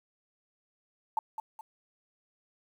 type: tone with echo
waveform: sine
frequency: 880 Hz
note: A5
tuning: in tune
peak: -25 dBFS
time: 1.17-1.19 s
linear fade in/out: 2 ms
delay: 210 ms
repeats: 2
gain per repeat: -8 dB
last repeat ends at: 1.61 s
effects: 10-bit